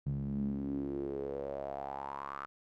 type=tone with band-pass filter sweep; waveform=sawtooth; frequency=69.3 Hz; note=C#2; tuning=in tune; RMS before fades=-38 dBFS; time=0.06-2.46 s; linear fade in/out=0 ms; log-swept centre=150 to 1300 Hz; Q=6.1; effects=none